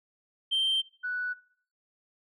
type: tone pair in turn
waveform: sine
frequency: 3138 / 1480.9 Hz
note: G7 / F#6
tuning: +1 / +1 cents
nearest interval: octave + minor second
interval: 1300 cents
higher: first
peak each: -22 / -29 dBFS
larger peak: first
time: 0.51-0.82 / 1.03-1.34 s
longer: neither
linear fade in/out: 20 ms
effects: noise-tail reverb RT60 0.6 s tail -21 dB re dry + tanh soft clip ceiling -22 dBFS